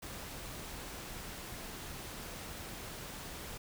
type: noise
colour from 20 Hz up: pink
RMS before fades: -45 dBFS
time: 0.02-3.58 s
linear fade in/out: 10 ms
effects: none